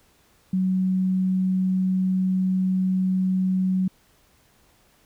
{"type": "tone", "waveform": "sine", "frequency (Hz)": 186.7, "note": "F#3", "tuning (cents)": 16, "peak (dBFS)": -19, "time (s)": [0.53, 3.88], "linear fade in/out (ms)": 5, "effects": ["pink hiss -60 dBFS RMS until 5.05 s"]}